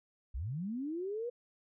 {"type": "linear sweep", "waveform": "sine", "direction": "up", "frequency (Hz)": [49.25, 493.9], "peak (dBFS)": -35, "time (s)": [0.34, 1.3], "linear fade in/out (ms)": 10, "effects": []}